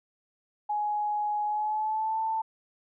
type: tone with pitch glide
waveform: sine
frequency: 837 to 886.8 Hz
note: G#5 to A5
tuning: +13 to +13 cents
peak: -26 dBFS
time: 0.69-2.42 s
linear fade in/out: 10 ms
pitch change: +100 cents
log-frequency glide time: 1.45-2.2 s
effects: none